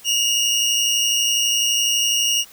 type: tone pair together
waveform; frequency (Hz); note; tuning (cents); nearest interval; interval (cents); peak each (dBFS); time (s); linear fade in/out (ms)
25% pulse; 2761 / 2873; F7 / F7; -20 / +48; minor second; 68; -20 / -14; 0.04-2.45; 50
effects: white hiss -46 dBFS RMS until 2.52 s